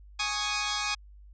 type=chord; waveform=10% pulse; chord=Ab suspended fourth; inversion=none; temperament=equal; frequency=830.6 / 1108.7 / 1244.5 Hz; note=Ab5 / Db6 / Eb6; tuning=0 / 0 / 0 cents; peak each=-24 / -25 / -24 dBFS; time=0.19-0.95 s; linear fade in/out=10 ms; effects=added 50 Hz sine -48 dBFS peak until 1.33 s + resampled to 16000 Hz